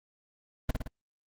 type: noise with echo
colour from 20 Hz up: brown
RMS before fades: -24 dBFS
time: 0.69-0.71 s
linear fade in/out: 5 ms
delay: 56 ms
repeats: 3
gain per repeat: -4 dB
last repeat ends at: 0.878 s
effects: Opus 32 kbps